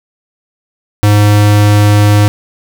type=tone; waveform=square; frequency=103.83 Hz; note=G#2; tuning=in tune; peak=-5 dBFS; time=1.03-2.28 s; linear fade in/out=0 ms; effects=none